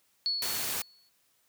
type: tone with exponential decay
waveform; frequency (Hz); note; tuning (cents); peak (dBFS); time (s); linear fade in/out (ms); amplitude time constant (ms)
sine; 4398; C#8; -14; -25; 0.26-1.09; 0; 180
type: noise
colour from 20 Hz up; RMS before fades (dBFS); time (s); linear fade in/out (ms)
white; -33; 0.42-0.82; 2
effects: white hiss -70 dBFS RMS until 1.48 s + high-pass 60 Hz 12 dB/octave